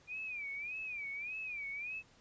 sine tone with vibrato, 2399 Hz, D7, 36 cents sharp, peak -39 dBFS, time 0.07-2.03 s, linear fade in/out 50 ms, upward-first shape sine, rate 1.7 Hz, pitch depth 140 cents each way, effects pink hiss -65 dBFS RMS until 2.2 s + resampled to 16000 Hz

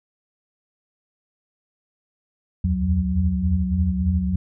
sine tone cluster, 70.6 / 81.7 / 85.1 / 184.4 Hz, C#2 / E2 / F2 / F#3, +32 / -15 / -44 / -6 cents, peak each -26 / -23 / -25 / -22 dBFS, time 2.64-4.36 s, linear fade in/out 5 ms, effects none

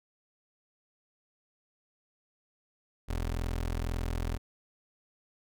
25% pulse tone, 41.98 Hz, E1, 32 cents sharp, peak -27 dBFS, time 3.08-4.38 s, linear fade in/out 20 ms, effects none

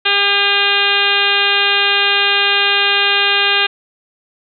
harmonic tone with a mistuned harmonic, 402 Hz, G4, 44 cents sharp, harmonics 1 / 2 / 3 / 4 / 5 / 6 / 7 / 8 / 9 / 10, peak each -24 / -23 / -23 / -18 / -24 / -18 / -18 / -20 / -20 / -24 dBFS, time 0.05-3.67 s, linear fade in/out 10 ms, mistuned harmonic 6, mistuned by +30 cents, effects none

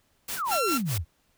white noise with tremolo, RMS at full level -32 dBFS, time 0.28-0.98 s, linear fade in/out 5 ms, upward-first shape sine, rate 4.9 Hz, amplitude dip 100%
sine exponential sweep, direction down, 1649 to 70.3 Hz, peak -26 dBFS, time 0.36-1.05 s, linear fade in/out 50 ms
sawtooth tone, 1361 Hz, F6, 45 cents flat, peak -22 dBFS, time 0.51-0.78 s, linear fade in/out 10 ms
effects pink hiss -68 dBFS RMS until 1.37 s

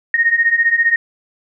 sine beating tone pair, 1846 / 1861 Hz, A#6 / A#6, -17 / -3 cents, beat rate 15 Hz, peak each -16 / -13 dBFS, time 0.14-0.96 s, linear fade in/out 2 ms, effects none

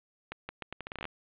accelerating click train, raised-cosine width 0.3 ms, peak -21 dBFS, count 13, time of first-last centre 0.32-1.054 s, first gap 170 ms, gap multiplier 0.78, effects resampled to 8000 Hz + 8-bit

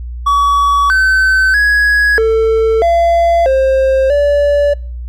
triangle tone with pitch steps, 1134 / 1531 / 1669 / 446.3 / 680 / 531 / 577 Hz, C#6 / G6 / G#6 / A4 / F5 / C5 / D5, +39 / -41 / +8 / +25 / -46 / +25 / -31 cents, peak -6 dBFS, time 0.26-4.74 s, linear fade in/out 10 ms, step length 640 ms, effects noise-tail reverb RT60 0.5 s tail -25 dB re dry + added 60 Hz sine -21 dBFS peak until 5.08 s

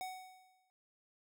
square tone with exponential decay, 746 Hz, F#5, 14 cents sharp, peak -39 dBFS, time 0.01-0.7 s, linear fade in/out 0 ms, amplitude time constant 150 ms, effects none

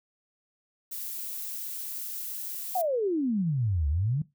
violet noise, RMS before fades -36 dBFS, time 0.91-2.82 s, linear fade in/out 10 ms
sine exponential two-way sweep, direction down then up, 767 to 69.3 to 158.5 Hz, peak -24 dBFS, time 2.75-4.22 s, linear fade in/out 5 ms, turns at 3.88 s
effects noise-tail reverb RT60 0.2 s tail -19 dB re dry

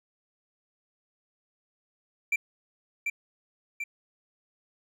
triangle tone with echo, 2349 Hz, D7, in tune, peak -21 dBFS, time 2.32-2.36 s, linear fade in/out 5 ms, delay 740 ms, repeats 2, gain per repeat -4 dB, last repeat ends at 3.84 s, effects none

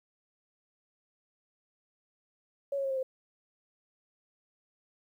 sine tone with pitch steps, 559 / 549.4 / 540 / 530.7 / 521.6 Hz, C#5 / C#5 / C#5 / C5 / C5, +14 / -16 / -45 / +24 / -5 cents, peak -29 dBFS, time 2.72-3.03 s, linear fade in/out 5 ms, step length 62 ms, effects 11-bit

